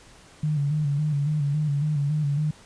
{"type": "tone with vibrato", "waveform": "sine", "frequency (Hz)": 147.3, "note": "D3", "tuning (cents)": 6, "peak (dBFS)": -21, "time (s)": [0.43, 2.51], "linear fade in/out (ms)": 5, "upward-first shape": "square", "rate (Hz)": 3.6, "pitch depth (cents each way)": 59, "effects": ["pink hiss -51 dBFS RMS until 2.65 s", "resampled to 22050 Hz"]}